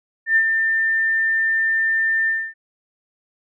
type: tone with ADSR envelope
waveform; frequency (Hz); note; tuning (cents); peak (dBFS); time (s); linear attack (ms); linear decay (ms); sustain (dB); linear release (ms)
sine; 1795; A6; +34; -11; 0.26-2.54; 100; 70; -5; 260
effects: none